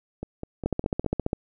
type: two click trains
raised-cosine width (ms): 2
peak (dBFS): -19 / -11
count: 5 / 11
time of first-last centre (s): 0.23-1.045 / 0.66-1.331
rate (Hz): 4.91 / 14.9
effects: none